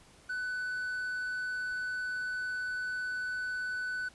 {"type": "tone", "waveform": "triangle", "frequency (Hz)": 1497, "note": "F#6", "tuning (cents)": 20, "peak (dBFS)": -31, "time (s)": [0.29, 4.09], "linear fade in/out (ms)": 10, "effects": ["pink hiss -59 dBFS RMS until 4.14 s", "resampled to 24000 Hz"]}